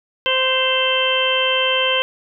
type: harmonic tone with a mistuned harmonic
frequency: 520 Hz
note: C5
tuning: 11 cents flat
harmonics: 1 / 2 / 3 / 4 / 5 / 6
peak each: -21 / -24 / -26 / -27 / -22 / -19 dBFS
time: 0.26-2.02 s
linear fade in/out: 0 ms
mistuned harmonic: 5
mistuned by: +46 cents
effects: none